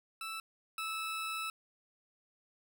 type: tone pair in turn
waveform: 20% pulse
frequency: 1318.5 / 1309.4 Hz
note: E6 / E6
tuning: 0 / -12 cents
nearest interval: unison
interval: 12 cents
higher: first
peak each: -34 / -31 dBFS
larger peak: second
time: 0.21-0.4 / 0.78-1.5 s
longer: second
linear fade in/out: 2 ms
effects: none